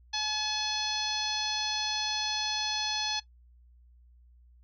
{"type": "harmonic tone", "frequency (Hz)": 854, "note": "G#5", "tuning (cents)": 48, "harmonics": [1, 2, 3, 4, 5, 6, 7], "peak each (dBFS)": [-37, -38, -40, -35, -34, -39, -38], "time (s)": [0.13, 3.2], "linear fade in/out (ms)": 10, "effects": ["noise-tail reverb RT60 0.1 s tail -18 dB re dry", "added 60 Hz sine -55 dBFS peak until 4.63 s"]}